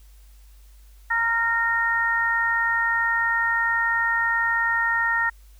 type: harmonic tone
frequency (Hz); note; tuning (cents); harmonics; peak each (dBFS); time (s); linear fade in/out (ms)
461.5; A#4; -17; 2 / 3 / 4; -27 / -26 / -21; 1.1-5.3; 10
effects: added 50 Hz sine -46 dBFS peak until 5.59 s + white hiss -60 dBFS RMS until 5.59 s